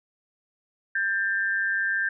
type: tone pair together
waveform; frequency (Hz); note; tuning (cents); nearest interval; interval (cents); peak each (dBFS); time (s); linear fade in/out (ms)
sine; 1587 / 1781.3; G6 / A6; +21 / +21; major second; 200; -24 / -28; 0.95-2.09; 5
effects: none